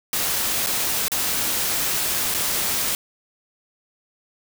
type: noise with dropouts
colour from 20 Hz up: white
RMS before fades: -23 dBFS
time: 0.13-2.95 s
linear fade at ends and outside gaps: 1 ms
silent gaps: 0.663-0.669 / 1.082-1.118 / 2.341-2.346 s
effects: none